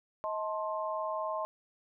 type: chord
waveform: sine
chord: A diminished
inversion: second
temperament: just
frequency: 633.6 / 880 / 1056 Hz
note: Eb5 / A5 / C6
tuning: +31 / 0 / +16 cents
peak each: -35 / -39 / -36 dBFS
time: 0.24-1.45 s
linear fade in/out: 0 ms
effects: none